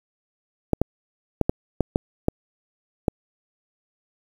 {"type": "clicks", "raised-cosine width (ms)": 2, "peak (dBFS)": -5, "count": 8, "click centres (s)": [0.733, 0.816, 1.413, 1.495, 1.807, 1.959, 2.284, 3.082], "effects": ["7-bit"]}